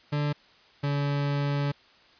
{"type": "tone pair in turn", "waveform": "40% pulse", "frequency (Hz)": [146.83, 142.9], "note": ["D3", "D3"], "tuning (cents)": [0, -47], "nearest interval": "unison", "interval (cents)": 47, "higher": "first", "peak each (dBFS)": -24, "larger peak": "neither", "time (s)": [[0.12, 0.33], [0.83, 1.72]], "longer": "second", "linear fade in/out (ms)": 10, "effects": ["white hiss -57 dBFS RMS until 2.19 s", "resampled to 11025 Hz"]}